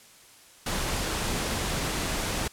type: noise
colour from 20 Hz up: pink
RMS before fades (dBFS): -29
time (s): 0.66-2.48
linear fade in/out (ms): 5
effects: white hiss -53 dBFS RMS until 2.52 s + low-pass 11000 Hz 12 dB/octave